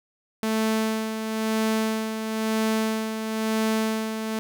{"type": "tone with tremolo", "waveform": "sawtooth", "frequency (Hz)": 220, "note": "A3", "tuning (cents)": 0, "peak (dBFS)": -17, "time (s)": [0.43, 4.39], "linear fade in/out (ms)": 0, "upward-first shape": "sine", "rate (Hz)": 1, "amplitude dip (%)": 55, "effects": []}